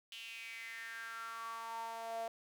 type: tone with high-pass filter sweep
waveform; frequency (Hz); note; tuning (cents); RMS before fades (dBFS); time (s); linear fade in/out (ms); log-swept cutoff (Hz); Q
sawtooth; 228; A#3; -38; -45; 0.12-2.28; 0; 3000 to 640; 6.9
effects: none